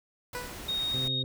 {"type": "noise", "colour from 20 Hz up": "pink", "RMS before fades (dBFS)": -42, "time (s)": [0.33, 1.08], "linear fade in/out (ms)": 2}
{"type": "tone with exponential decay", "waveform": "15% pulse", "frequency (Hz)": 493.1, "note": "B4", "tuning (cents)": -3, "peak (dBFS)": -26, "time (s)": [0.35, 0.75], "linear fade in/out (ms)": 0, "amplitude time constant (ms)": 85}
{"type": "tone", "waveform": "sine", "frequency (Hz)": 3729, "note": "A#7", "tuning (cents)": 0, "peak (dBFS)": -28, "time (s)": [0.68, 1.23], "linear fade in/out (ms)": 10}
{"type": "harmonic tone", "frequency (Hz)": 130, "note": "C3", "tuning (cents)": -11, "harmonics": [1, 2, 3, 4], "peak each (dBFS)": [-34, -40, -44, -46], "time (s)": [0.94, 1.24], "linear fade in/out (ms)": 0}
{"effects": []}